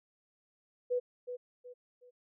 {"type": "tone with echo", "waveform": "sine", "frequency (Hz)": 493.9, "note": "B4", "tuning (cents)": 0, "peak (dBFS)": -28, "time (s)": [0.9, 1], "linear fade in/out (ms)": 20, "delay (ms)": 370, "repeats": 3, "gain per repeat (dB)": -9, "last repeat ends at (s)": 2.11, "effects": []}